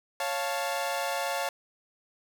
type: chord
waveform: sawtooth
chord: Db augmented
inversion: none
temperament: equal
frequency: 554.4 / 698.5 / 880 Hz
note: Db5 / F5 / A5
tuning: 0 / 0 / 0 cents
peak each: -29 / -29 / -30 dBFS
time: 0.2-1.49 s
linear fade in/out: 2 ms
effects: none